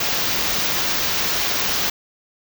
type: band-stop noise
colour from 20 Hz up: white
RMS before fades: -21 dBFS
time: 0-1.9 s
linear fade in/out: 5 ms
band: 6600 to 15000 Hz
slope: 48 dB/octave
effects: none